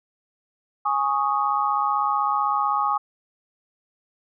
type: chord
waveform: sine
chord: Ab suspended fourth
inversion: none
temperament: equal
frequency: 830.6 / 1108.7 / 1244.5 Hz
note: Ab5 / Db6 / Eb6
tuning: 0 / 0 / 0 cents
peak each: -24 dBFS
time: 0.85-2.98 s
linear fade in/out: 10 ms
effects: none